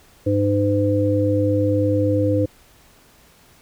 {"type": "harmonic tone", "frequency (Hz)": 101.6, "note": "G#2", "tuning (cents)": -38, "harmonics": [1, 3, 5], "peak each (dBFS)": [-20, -20, -20], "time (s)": [0.26, 2.46], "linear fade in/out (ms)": 10, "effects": ["pink hiss -52 dBFS RMS until 3.61 s"]}